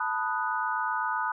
sine chord, B dominant seventh, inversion third, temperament equal, 880 / 987.8 / 1244.5 / 1480 Hz, A5 / B5 / D#6 / F#6, 0 / 0 / 0 / 0 cents, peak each -32 dBFS, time 0-1.32 s, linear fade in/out 5 ms, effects none

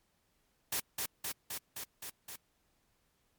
white noise with echo, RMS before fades -34 dBFS, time 0.72-0.8 s, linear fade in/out 5 ms, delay 260 ms, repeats 6, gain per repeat -2 dB, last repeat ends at 2.36 s, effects pink hiss -75 dBFS RMS until 3.38 s + MP3 96 kbps

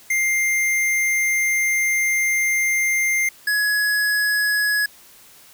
square tone pair in turn, 2100 / 1682.2 Hz, C7 / G#6, +6 / +22 cents, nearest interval major third, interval 384 cents, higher first, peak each -18 dBFS, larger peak neither, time 0.1-3.29 / 3.47-4.86 s, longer first, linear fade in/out 5 ms, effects white hiss -48 dBFS RMS until 5.53 s

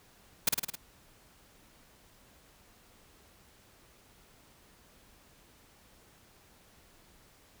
white noise with echo, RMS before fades -24 dBFS, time 0.47-0.49 s, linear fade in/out 5 ms, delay 53 ms, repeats 5, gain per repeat -3 dB, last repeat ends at 0.755 s, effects pink hiss -61 dBFS RMS until 7.6 s

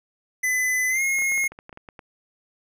square tone with pitch glide, 2012 to 2156 Hz, B6 to C#7, +32 to -49 cents, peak -21 dBFS, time 0.43-1.48 s, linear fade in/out 10 ms, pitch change +119 cents, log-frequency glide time 0.89-1.02 s
clicks, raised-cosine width 0.5 ms, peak -26 dBFS, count 12, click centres 1.187 / 1.221 / 1.32 / 1.378 / 1.44 / 1.52 / 1.589 / 1.694 / 1.728 / 1.774 / 1.888 / 1.992 s
effects none

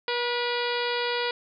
harmonic tone with a mistuned harmonic, 481.7 Hz, B4, 43 cents flat, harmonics 1 / 2 / 3 / 4 / 5 / 6 / 7 / 8 / 9 / 10, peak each -29 / -32 / -34 / -35 / -36 / -37 / -37 / -38 / -39 / -39 dBFS, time 0.08-1.31 s, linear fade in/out 2 ms, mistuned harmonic 4, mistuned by +32 cents, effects none

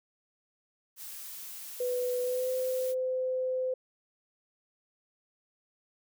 blue noise, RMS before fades -43 dBFS, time 0.96-2.95 s, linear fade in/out 50 ms
sine tone with pitch glide, 496.7 to 513.3 Hz, B4 to C5, +10 to -33 cents, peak -28 dBFS, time 1.8-3.74 s, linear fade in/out 5 ms, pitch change +57 cents, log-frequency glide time 2.22-2.51 s
effects none

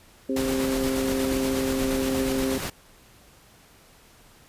harmonic tone, 132.5 Hz, C3, 22 cents sharp, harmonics 2 / 3 / 4, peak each -25 / -29 / -31 dBFS, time 0.29-2.58 s, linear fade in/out 5 ms
pink noise with tremolo, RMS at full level -30 dBFS, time 0.36-2.7 s, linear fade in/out 5 ms, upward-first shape square, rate 8.4 Hz, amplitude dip 25%
effects pink hiss -54 dBFS RMS until 4.48 s + resampled to 32000 Hz

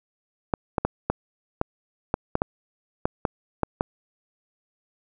clicks, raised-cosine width 1 ms, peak -7 dBFS, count 12, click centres 0.538 / 0.782 / 0.85 / 1.1 / 1.614 / 2.141 / 2.354 / 2.419 / 3.055 / 3.252 / 3.633 / 3.809 s, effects none

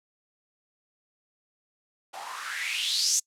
blue noise with band-pass filter sweep, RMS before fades -29 dBFS, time 2.13-3.2 s, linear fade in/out 10 ms, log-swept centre 710 to 6800 Hz, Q 5.1, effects noise-tail reverb RT60 0.1 s tail -26 dB re dry + low-pass 11000 Hz 12 dB/octave

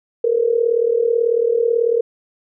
sine tone with amplitude modulation, 466.2 Hz, A#4, in tune, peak -10 dBFS, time 0.24-2.01 s, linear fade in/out 5 ms, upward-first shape sine, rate 38.2 Hz, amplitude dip 80%, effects none

